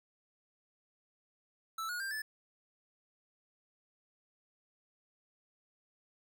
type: tone with pitch steps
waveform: square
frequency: 1318.5 / 1446.2 / 1586.2 / 1739.8 Hz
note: E6 / F#6 / G6 / A6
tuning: 0 / -40 / +20 / -20 cents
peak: -37 dBFS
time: 1.78-2.22 s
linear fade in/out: 5 ms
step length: 110 ms
effects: none